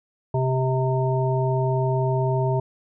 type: harmonic tone with a mistuned harmonic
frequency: 130.81 Hz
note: C3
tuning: in tune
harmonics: 1 / 3 / 5 / 7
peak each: -21 / -26 / -28 / -29 dBFS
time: 0.34-2.6 s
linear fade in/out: 5 ms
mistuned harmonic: 5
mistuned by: -21 cents
effects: none